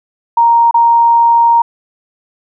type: tone with dropouts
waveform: sine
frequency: 933 Hz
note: A#5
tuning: 1 cent sharp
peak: -5 dBFS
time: 0.37-1.62 s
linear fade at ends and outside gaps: 5 ms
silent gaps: 0.711-0.742 s
effects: none